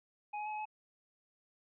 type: tone with pitch steps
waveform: square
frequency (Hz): 835 / 842 / 854 / 849 / 856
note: G#5 / G#5 / G#5 / G#5 / A5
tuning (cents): +9 / +24 / +48 / +38 / -48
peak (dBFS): -38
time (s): 0.33-0.655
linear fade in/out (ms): 10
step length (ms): 65
effects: resampled to 8000 Hz